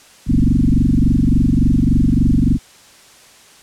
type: tone with frequency modulation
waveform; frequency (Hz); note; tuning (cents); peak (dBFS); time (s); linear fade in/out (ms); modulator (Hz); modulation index
sine; 142.6; C#3; +49; -10; 0.26-2.59; 50; 23.5; 5.7
effects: white hiss -45 dBFS RMS until 3.62 s + low-pass 9000 Hz 12 dB/octave